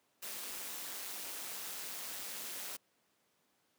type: noise with amplitude modulation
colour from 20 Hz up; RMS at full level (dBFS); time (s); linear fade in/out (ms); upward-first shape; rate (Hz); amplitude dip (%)
white; -41; 0.22-2.77; 10; sine; 195; 55
effects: pink hiss -75 dBFS RMS until 3.78 s + high-pass 200 Hz 12 dB/octave